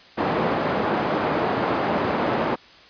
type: band-pass noise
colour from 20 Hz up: white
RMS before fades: -23 dBFS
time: 0.17-2.56 s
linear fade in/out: 20 ms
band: 150 to 850 Hz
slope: 12 dB/octave
effects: white hiss -48 dBFS RMS until 2.89 s + resampled to 11025 Hz